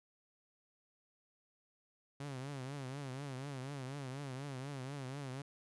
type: tone with vibrato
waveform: sawtooth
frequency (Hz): 135.8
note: C#3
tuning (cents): -35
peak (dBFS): -38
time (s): 2.2-5.42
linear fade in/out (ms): 5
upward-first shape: triangle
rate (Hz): 4.1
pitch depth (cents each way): 140
effects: resampled to 24000 Hz